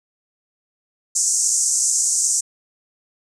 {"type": "band-pass noise", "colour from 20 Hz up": "white", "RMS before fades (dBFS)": -19, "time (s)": [1.15, 2.41], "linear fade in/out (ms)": 10, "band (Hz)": [6100, 8300], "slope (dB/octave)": 48, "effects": []}